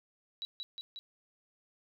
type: tone with echo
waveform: sine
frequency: 3910 Hz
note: B7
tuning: 18 cents flat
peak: -36 dBFS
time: 0.42-0.45 s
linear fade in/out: 0 ms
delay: 180 ms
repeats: 3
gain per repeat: -2 dB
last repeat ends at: 0.99 s
effects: none